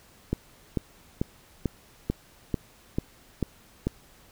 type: click train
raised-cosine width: 3 ms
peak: -12 dBFS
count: 9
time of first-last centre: 0.33-3.87 s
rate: 2.26 Hz
effects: pink hiss -56 dBFS RMS until 4.31 s